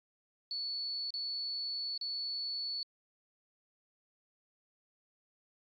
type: tone with dropouts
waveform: sine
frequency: 4435 Hz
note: C#8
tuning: in tune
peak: -35 dBFS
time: 0.51-2.83 s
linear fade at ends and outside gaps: 1 ms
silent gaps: 1.105-1.139 / 1.977-2.012 s
effects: AAC 64 kbps